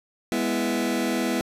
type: chord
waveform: sawtooth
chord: E major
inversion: first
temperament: just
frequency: 206 / 247.2 / 329.6 Hz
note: G#3 / B3 / E4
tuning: -14 / +2 / 0 cents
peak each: -25 / -22 / -23 dBFS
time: 0.32-1.41 s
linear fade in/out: 0 ms
effects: resampled to 32000 Hz